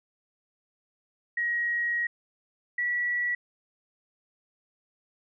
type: tone pair in turn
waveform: sine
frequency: 1896 / 1941.4 Hz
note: A#6 / B6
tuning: +29 / -30 cents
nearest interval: unison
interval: 41 cents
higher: second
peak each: -25 dBFS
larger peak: neither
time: 1.37-2.07 / 2.78-3.35 s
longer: first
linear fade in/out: 5 ms
effects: none